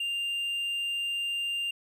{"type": "tone", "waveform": "triangle", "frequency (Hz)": 2794, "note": "F7", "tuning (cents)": 0, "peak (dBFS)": -27, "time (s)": [0, 1.71], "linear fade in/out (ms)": 5, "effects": []}